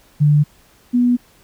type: tone pair in turn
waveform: sine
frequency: 147.9 / 244.4 Hz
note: D3 / B3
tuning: +13 / -18 cents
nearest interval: major sixth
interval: 869 cents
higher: second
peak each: -9 / -11 dBFS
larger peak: first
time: 0.2-0.44 / 0.93-1.17 s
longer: neither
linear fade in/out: 20 ms
effects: pink hiss -52 dBFS RMS until 1.43 s